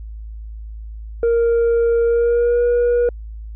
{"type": "tone with pitch glide", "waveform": "sine", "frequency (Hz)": [466.2, 481.2], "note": ["A#4", "B4"], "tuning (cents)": [0, -45], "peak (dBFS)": -10, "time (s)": [1.23, 3.09], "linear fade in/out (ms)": 2, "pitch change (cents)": 55, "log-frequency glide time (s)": [2.05, 2.63], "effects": ["tanh soft clip ceiling -12 dBFS", "added 54 Hz sine -29 dBFS peak until 3.55 s"]}